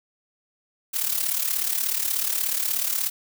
blue noise with amplitude modulation, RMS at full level -22 dBFS, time 0.93-3.1 s, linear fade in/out 20 ms, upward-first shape sine, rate 36.6 Hz, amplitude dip 70%, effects none

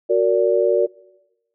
sine chord, Gb augmented, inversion none, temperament just, 370 / 462.5 / 578.1 Hz, Gb4 / Bb4 / D5, 0 / -14 / -27 cents, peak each -18 dBFS, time 0.09-0.87 s, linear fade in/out 20 ms, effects noise-tail reverb RT60 1.0 s tail -22 dB re dry

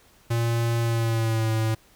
square tone with pitch glide, 116.54 to 110.96 Hz, A#2 to A2, 0 to +15 cents, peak -22 dBFS, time 0.3-1.75 s, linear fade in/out 10 ms, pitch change -85 cents, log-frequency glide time 0.8-1.51 s, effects pink hiss -57 dBFS RMS until 1.95 s

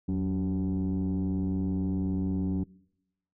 sine tone with frequency modulation, 185 Hz, F#3, in tune, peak -24 dBFS, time 0.08-2.64 s, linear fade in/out 10 ms, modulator 98.5 Hz, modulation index 1.1, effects noise-tail reverb RT60 0.9 s tail -25 dB re dry + tanh soft clip ceiling -24 dBFS

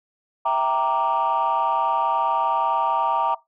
sine chord, E half-diminished seventh, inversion none, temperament equal, 659.3 / 784 / 932.3 / 1174.7 Hz, E5 / G5 / Bb5 / D6, 0 / 0 / 0 / 0 cents, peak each -26 / -24 / -20 / -24 dBFS, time 0.45-3.35 s, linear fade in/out 10 ms, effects noise-tail reverb RT60 0.2 s tail -20 dB re dry + tanh soft clip ceiling -13 dBFS

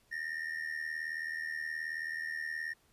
triangle ring-modulated tone, 1833 Hz, A#6, 30 cents flat, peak -31 dBFS, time 0.11-2.74 s, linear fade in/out 20 ms, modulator 39.4 Hz, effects pink hiss -69 dBFS RMS until 2.92 s + resampled to 32000 Hz

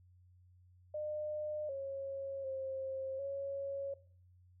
sine tone with pitch steps, 605 / 546 / 532 / 553 Hz, D#5 / C#5 / C5 / C#5, -49 / -26 / +29 / -4 cents, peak -37 dBFS, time 0.94-3.94 s, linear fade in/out 5 ms, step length 750 ms, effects noise-tail reverb RT60 0.5 s tail -18 dB re dry + added 90 Hz sine -61 dBFS peak until 4.6 s

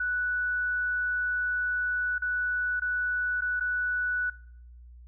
sine tone with dropouts, 1480 Hz, F#6, in tune, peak -26 dBFS, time 0-4.3 s, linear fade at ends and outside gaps 5 ms, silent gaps 2.182-2.22 / 2.798-2.819 / 3.409-3.419 / 3.598-3.607 s, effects noise-tail reverb RT60 0.7 s tail -22 dB re dry + added 60 Hz sine -46 dBFS peak until 5.07 s

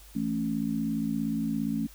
sine chord, A major, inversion second, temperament equal, 164.81 / 220 / 277.2 Hz, E3 / A3 / C#4, 0 / 0 / 0 cents, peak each -35 / -29 / -31 dBFS, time 0.15-1.87 s, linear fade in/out 10 ms, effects added 50 Hz sine -50 dBFS peak until 1.94 s + white hiss -54 dBFS RMS until 1.94 s

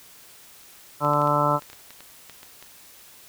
harmonic tone, 146.83 Hz, D3, in tune, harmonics 1 / 2 / 3 / 4 / 5 / 6 / 7 / 8 / 9, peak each -27 / -30 / -34 / -25 / -32 / -27 / -25 / -32 / -24 dBFS, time 1-1.6 s, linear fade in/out 50 ms
clicks, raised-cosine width 0.2 ms, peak -25 dBFS, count 12, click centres 1.048 / 1.135 / 1.217 / 1.274 / 1.622 / 1.7 / 1.731 / 1.906 / 2.006 / 2.297 / 2.431 / 2.626 s
effects white hiss -49 dBFS RMS until 3.28 s

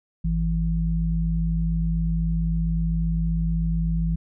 sine tone pair together, 52.14 / 164.81 Hz, G#1 / E3, +8 / 0 cents, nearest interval octave + minor sixth, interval 1992 cents, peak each -23 / -23 dBFS, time 0.24-4.16 s, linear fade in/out 10 ms, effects none

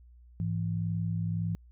sine tone pair together, 105.14 / 166.9 Hz, G#2 / E3, +22 / +22 cents, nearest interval minor sixth, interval 800 cents, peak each -31 / -31 dBFS, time 0.4-1.55 s, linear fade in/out 0 ms, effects added 60 Hz sine -52 dBFS peak until 1.71 s

